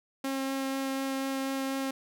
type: tone with vibrato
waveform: sawtooth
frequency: 269.2 Hz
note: C4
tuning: 49 cents sharp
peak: -26 dBFS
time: 0.24-1.91 s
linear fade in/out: 5 ms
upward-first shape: sine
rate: 4.1 Hz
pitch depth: 8 cents each way
effects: none